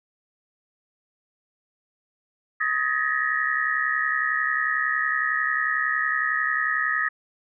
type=tone cluster; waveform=sine; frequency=1261 / 1707 / 1839 / 1910 Hz; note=D#6 / G#6 / A#6 / A#6; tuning=+23 / +47 / -24 / +42 cents; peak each=-27 dBFS; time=2.6-7.09 s; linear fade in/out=10 ms; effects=none